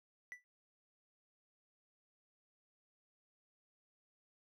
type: tone with exponential decay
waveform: triangle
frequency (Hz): 1974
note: B6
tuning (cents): -1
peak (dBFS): -40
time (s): 0.32-0.44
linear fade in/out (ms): 0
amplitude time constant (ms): 24
effects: none

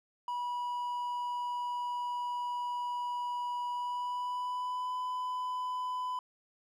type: tone with pitch glide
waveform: triangle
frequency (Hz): 975 to 1003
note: B5 to B5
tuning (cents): -23 to +26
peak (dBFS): -31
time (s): 0.28-6.19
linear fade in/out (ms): 2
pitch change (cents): +49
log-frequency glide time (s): 3.71-4.95
effects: none

